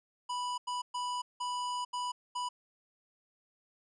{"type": "tone bursts at uneven times", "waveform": "square", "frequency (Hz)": 986, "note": "B5", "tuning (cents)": -3, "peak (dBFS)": -34, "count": 6, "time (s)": [[0.29, 0.58], [0.67, 0.82], [0.94, 1.22], [1.4, 1.85], [1.93, 2.12], [2.35, 2.49]], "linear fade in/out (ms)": 10, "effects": ["resampled to 22050 Hz"]}